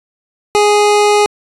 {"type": "tone", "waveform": "25% pulse", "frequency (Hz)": 415.3, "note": "G#4", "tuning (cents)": 0, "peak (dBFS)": -4, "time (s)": [0.55, 1.26], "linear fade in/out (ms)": 0, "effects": ["resampled to 24000 Hz"]}